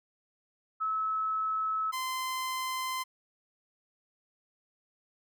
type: tone pair in turn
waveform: sine / sawtooth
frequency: 1297 / 1034.5 Hz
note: E6 / C6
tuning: -28 / -20 cents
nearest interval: major third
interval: 392 cents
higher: first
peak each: -28 dBFS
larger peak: neither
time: 0.8-1.92 / 1.92-3.04 s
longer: neither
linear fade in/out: 20 ms
effects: none